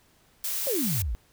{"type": "noise", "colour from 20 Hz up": "blue", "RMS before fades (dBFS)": -30, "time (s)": [0.44, 1.02], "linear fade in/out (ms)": 2}
{"type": "exponential sweep", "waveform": "sine", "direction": "down", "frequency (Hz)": [582, 47.83], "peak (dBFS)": -26, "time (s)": [0.67, 1.15], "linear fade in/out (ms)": 0}
{"effects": ["pink hiss -62 dBFS RMS until 1.32 s"]}